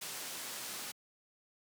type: low-pass noise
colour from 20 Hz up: white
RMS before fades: -43 dBFS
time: 0.01-0.92 s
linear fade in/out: 10 ms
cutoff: 11000 Hz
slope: 12 dB/octave
effects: high-pass 150 Hz 12 dB/octave